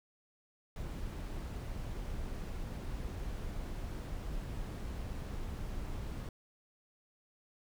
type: noise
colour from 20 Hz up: brown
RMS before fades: -40 dBFS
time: 0.76-6.29 s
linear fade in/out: 2 ms
effects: none